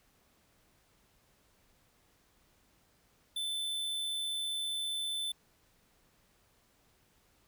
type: tone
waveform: square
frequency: 3525 Hz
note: A7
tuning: 2 cents sharp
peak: -34 dBFS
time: 3.36-5.32 s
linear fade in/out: 5 ms
effects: pink hiss -69 dBFS RMS until 7.47 s